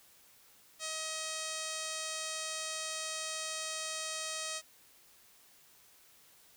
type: tone with low-pass filter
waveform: 5% pulse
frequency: 633 Hz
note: D#5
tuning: 30 cents sharp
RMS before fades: -39 dBFS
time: 0.79-4.62 s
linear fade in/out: 50 ms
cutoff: 8900 Hz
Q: 1.7
effects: white hiss -62 dBFS RMS until 6.56 s